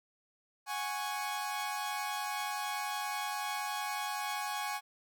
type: chord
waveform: sawtooth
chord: F# suspended second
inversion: none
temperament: equal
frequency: 740 / 830.6 / 1108.7 Hz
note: F#5 / G#5 / C#6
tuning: 0 / 0 / 0 cents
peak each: -39 / -33 / -36 dBFS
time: 0.66-4.81 s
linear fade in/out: 50 ms
effects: none